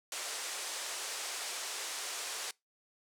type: band-pass noise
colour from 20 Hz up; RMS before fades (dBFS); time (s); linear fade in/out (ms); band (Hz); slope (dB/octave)
white; -40; 0.12-2.51; 2; 400 to 9100; 24
effects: noise-tail reverb RT60 0.2 s tail -24 dB re dry